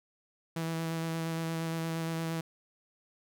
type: tone with vibrato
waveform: sawtooth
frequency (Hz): 163.7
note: E3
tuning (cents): -12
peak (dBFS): -28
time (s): 0.56-2.41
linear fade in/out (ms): 5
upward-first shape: square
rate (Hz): 8.6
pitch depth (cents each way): 10
effects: none

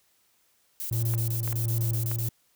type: noise bursts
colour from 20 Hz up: violet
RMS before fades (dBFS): -34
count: 12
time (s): 0.8-2.286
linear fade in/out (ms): 0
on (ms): 100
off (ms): 26
type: tone with tremolo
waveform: triangle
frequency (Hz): 114.7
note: A#2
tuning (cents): -28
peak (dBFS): -22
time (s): 0.91-2.29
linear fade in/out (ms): 5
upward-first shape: sine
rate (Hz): 1.4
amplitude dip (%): 35
type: clicks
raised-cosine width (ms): 0.5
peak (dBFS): -23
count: 4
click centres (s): 1.138 / 1.477 / 1.527 / 2.115
effects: white hiss -67 dBFS RMS until 2.55 s

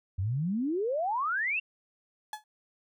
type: exponential sweep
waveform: sine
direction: up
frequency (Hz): 87.31 to 2794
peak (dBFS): -27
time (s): 0.18-1.6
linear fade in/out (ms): 10
type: tone with exponential decay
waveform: 35% pulse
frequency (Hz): 853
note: G#5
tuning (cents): +46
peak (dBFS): -30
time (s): 2.33-2.44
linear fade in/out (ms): 2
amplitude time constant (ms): 23
effects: none

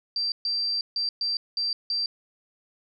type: tone bursts at uneven times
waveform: sine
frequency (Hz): 4699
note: D8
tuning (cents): 0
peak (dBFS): -24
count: 6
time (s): 0.16-0.32 / 0.45-0.81 / 0.96-1.09 / 1.21-1.37 / 1.57-1.73 / 1.9-2.06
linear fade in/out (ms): 2
effects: none

